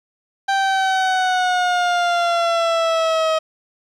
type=exponential sweep; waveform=30% pulse; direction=down; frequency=786 to 633 Hz; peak=-13 dBFS; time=0.48-3.39 s; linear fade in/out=10 ms; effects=low-pass 5000 Hz 12 dB/octave + 9-bit